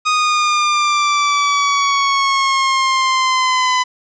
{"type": "exponential sweep", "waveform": "sawtooth", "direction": "down", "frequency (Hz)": [1244.5, 1005], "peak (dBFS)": -9, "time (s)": [0.05, 3.84], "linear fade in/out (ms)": 20, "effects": ["resampled to 16000 Hz", "8-bit"]}